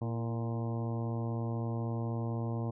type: harmonic tone with a mistuned harmonic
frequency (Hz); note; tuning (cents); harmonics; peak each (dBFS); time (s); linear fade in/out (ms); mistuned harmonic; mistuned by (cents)
116.1; A#2; -7; 1 / 2 / 3 / 4 / 5 / 6 / 7 / 8 / 9; -33 / -39 / -43 / -45 / -47 / -49 / -50 / -51 / -52; 0.01-2.71; 10; 3; -40
effects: none